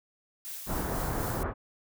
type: noise with tremolo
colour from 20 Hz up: blue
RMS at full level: -39 dBFS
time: 0.45-1.43 s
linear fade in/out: 0 ms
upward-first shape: sine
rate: 4 Hz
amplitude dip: 30%
type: low-pass noise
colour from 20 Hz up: pink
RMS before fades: -32 dBFS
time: 0.66-1.54 s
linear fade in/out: 50 ms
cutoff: 1500 Hz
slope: 24 dB/octave
effects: none